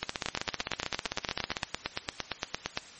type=two click trains; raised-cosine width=0.2 ms; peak=-11 / -12 dBFS; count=23 / 26; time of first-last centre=0.26-2.774 / 0.03-1.633 s; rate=8.75 / 15.6 Hz; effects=white hiss -49 dBFS RMS until 2.99 s + MP3 32 kbps